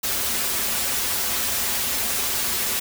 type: noise with comb filter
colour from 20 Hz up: white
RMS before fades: -24 dBFS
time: 0.03-2.8 s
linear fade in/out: 10 ms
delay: 6.5 ms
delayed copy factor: -0.7
effects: none